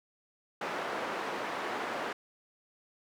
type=band-pass noise; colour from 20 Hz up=white; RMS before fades=-36 dBFS; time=0.61-2.13 s; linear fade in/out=5 ms; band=290 to 1300 Hz; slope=12 dB/octave; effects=none